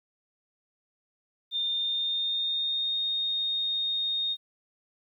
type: tone with pitch glide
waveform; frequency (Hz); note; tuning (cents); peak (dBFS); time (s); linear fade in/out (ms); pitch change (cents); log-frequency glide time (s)
sine; 3617 to 3697; A7 to A#7; +47 to -15; -26; 1.51-4.37; 50; +38; 1.69-2.99
effects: 11-bit